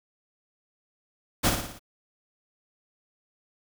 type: noise with echo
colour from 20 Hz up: pink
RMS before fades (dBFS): -22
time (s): 1.43-1.51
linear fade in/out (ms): 20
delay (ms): 57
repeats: 5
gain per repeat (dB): -5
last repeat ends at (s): 1.795
effects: none